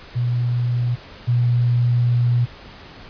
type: tone pair in turn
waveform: sine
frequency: 121.4 / 120.9 Hz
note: B2 / B2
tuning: -29 / -36 cents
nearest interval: unison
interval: 7 cents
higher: first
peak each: -17 / -14 dBFS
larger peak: second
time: 0.15-0.96 / 1.27-2.46 s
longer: second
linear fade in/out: 20 ms
effects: pink hiss -41 dBFS RMS until 3.09 s + resampled to 11025 Hz